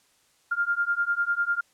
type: beating tone pair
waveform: sine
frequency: 1396.9 / 1406.9 Hz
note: F6 / F6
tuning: 0 / +12 cents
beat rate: 10 Hz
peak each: -26 dBFS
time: 0.51-1.61 s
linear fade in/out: 10 ms
effects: white hiss -64 dBFS RMS until 1.73 s + low-pass 10000 Hz 12 dB/octave